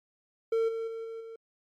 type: tone with level steps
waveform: triangle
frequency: 452.8 Hz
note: A4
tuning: 50 cents sharp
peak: -22 / -29 / -33 / -35 / -39 dBFS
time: 0.52-1.36 s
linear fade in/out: 5 ms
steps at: 0.68 / 0.87 / 1.04 / 1.2 s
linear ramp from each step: 10 ms
effects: MP3 64 kbps